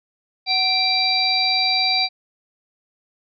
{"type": "harmonic tone with a mistuned harmonic", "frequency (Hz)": 784, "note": "G5", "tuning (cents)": 0, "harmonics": [1, 3, 5, 6], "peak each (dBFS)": [-24, -23, -22, -20], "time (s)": [0.46, 2.09], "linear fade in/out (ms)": 50, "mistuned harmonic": 1, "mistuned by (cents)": -71, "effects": []}